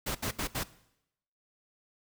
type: noise bursts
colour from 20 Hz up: pink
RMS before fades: -33 dBFS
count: 4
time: 0.06-0.637 s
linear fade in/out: 10 ms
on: 91 ms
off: 71 ms
effects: noise-tail reverb RT60 0.8 s tail -18 dB re dry